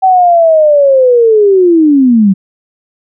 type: linear sweep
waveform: sine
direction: down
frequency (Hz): 766 to 184.7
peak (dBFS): -3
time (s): 0.02-2.34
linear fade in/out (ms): 20
effects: none